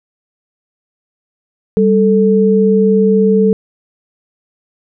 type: tone pair together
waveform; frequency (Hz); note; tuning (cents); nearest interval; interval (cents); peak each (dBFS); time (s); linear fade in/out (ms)
sine; 196.37 / 440; G3 / A4; +3 / 0; octave + major second; 1397; -10; 1.77-3.53; 0
effects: none